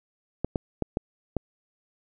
clicks, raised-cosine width 2 ms, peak -12 dBFS, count 5, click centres 0.446 / 0.558 / 0.823 / 0.971 / 1.367 s, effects none

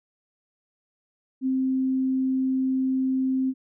sine tone, 262 Hz, C4, 2 cents sharp, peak -21 dBFS, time 1.41-3.54 s, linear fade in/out 50 ms, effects none

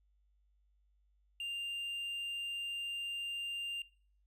triangle tone, 2794 Hz, F7, in tune, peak -36 dBFS, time 1.4-3.82 s, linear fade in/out 2 ms, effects noise-tail reverb RT60 0.5 s tail -21 dB re dry + added 50 Hz sine -69 dBFS peak until 4.26 s

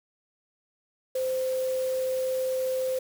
sine tone in noise, 518 Hz, C5, 17 cents flat, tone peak -25 dBFS, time 1.15-2.99 s, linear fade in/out 5 ms, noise white, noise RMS -43 dBFS, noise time 1.15-2.99 s, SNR +15 dB, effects none

